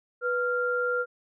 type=tone pair together; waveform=sine; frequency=491.1 / 1391.2 Hz; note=B4 / F6; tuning=-10 / -7 cents; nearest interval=octave + tritone; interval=1803 cents; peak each=-27 dBFS; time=0.21-1.06 s; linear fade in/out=50 ms; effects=none